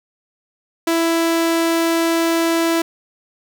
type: tone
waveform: sawtooth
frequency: 331.6 Hz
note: E4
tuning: 10 cents sharp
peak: -11 dBFS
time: 0.87-2.82 s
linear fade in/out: 5 ms
effects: none